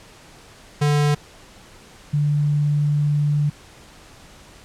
square / sine tone pair in turn, 147 / 147 Hz, D3 / D3, +2 / +2 cents, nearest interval unison, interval 0 cents, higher neither, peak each -16 dBFS, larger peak neither, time 0.81-1.15 / 2.13-3.5 s, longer second, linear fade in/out 10 ms, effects pink hiss -46 dBFS RMS until 4.64 s + low-pass 9000 Hz 12 dB/octave

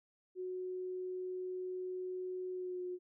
sine tone with pitch glide, 367.8 to 361.3 Hz, F#4 to F#4, -10 to -41 cents, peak -38 dBFS, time 0.35-2.99 s, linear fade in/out 50 ms, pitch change -31 cents, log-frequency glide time 2.52-2.82 s, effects none

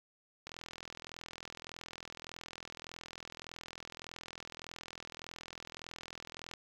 click train, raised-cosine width 0.2 ms, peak -27 dBFS, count 254, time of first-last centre 0.47-6.537 s, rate 41.7 Hz, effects 9-bit

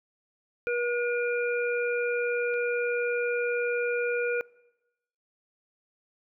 harmonic tone, 480.8 Hz, B4, 46 cents flat, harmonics 1 / 3 / 5, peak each -27 / -32 / -34 dBFS, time 0.67-4.41 s, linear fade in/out 0 ms
click, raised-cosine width 0.3 ms, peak -34 dBFS, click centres 2.54 s
effects noise-tail reverb RT60 1.0 s tail -23 dB re dry

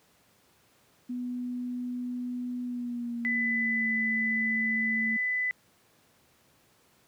sine tone with pitch glide, 246.9 to 221.2 Hz, B3 to A3, 0 to +9 cents, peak -31 dBFS, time 1.09-5.17 s, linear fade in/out 10 ms, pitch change -191 cents, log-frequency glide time 2.63-3.97 s
sine tone, 2000 Hz, B6, 21 cents sharp, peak -26 dBFS, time 3.25-5.51 s, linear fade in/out 0 ms
effects pink hiss -64 dBFS RMS until 7.07 s + high-pass 100 Hz 12 dB/octave

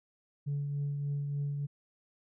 sine tone with tremolo, 143.1 Hz, D3, 45 cents flat, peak -28 dBFS, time 0.46-1.67 s, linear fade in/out 20 ms, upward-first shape triangle, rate 3.4 Hz, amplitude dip 40%, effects tanh soft clip ceiling -28 dBFS

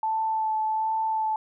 sine tone with vibrato, 877 Hz, A5, 6 cents flat, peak -23 dBFS, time 0.03-1.36 s, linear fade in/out 2 ms, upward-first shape sine, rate 1.3 Hz, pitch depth 14 cents each way, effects none

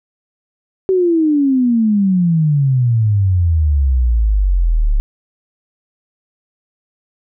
sine exponential sweep, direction down, 384.8 to 34.65 Hz, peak -10 dBFS, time 0.89-5 s, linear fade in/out 0 ms, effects none

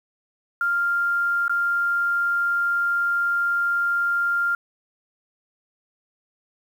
sine tone with dropouts, 1396 Hz, F6, 1 cent flat, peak -19 dBFS, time 0.61-4.55 s, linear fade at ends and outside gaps 2 ms, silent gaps 1.481-1.495 s, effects 8-bit

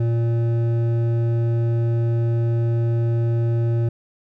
triangle tone with hard clipping, 116.54 Hz, A#2, in tune, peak -19 dBFS, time 0-3.89 s, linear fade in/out 5 ms, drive 13 dB, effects none

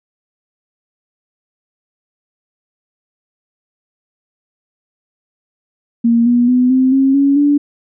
sine tone with pitch steps, 233.1 / 241.6 / 250.4 / 259.5 / 269 / 278.8 / 289 Hz, A#3 / B3 / B3 / C4 / C4 / C#4 / D4, 0 / -38 / +24 / -14 / +48 / +10 / -28 cents, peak -8 dBFS, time 6.04-7.58 s, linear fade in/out 10 ms, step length 220 ms, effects none

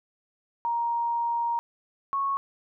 sine tone pair in turn, 938 / 1102.4 Hz, A#5 / C#6, +11 / -10 cents, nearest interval minor third, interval 279 cents, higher second, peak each -24 dBFS, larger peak neither, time 0.65-1.59 / 2.13-2.37 s, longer first, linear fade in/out 0 ms, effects none

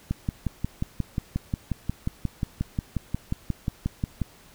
click train, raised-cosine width 5 ms, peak -13 dBFS, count 24, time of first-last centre 0.11-4.217 s, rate 5.6 Hz, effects pink hiss -53 dBFS RMS until 4.54 s

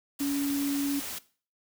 sine tone in noise, 281.9 Hz, C#4, 29 cents sharp, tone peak -26 dBFS, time 0.2-1 s, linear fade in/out 10 ms, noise white, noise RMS -37 dBFS, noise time 0.19-1.19 s, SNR +8 dB, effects noise-tail reverb RT60 0.4 s tail -18 dB re dry

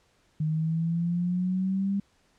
sine exponential sweep, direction up, 153.7 to 200 Hz, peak -24 dBFS, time 0.4-2 s, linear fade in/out 5 ms, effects pink hiss -66 dBFS RMS until 2.38 s + low-pass 8000 Hz 12 dB/octave

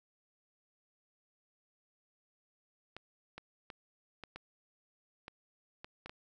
clicks, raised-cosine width 0.3 ms, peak -29 dBFS, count 9, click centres 2.966 / 3.38 / 3.702 / 4.237 / 4.36 / 5.281 / 5.845 / 6.06 / 6.095 s, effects none

